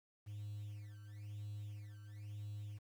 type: tone with tremolo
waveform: triangle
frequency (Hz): 103.83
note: G#2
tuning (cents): 0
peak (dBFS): -40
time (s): 0.26-2.79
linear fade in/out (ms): 20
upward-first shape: sine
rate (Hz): 1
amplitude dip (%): 65
effects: tanh soft clip ceiling -39 dBFS + 11-bit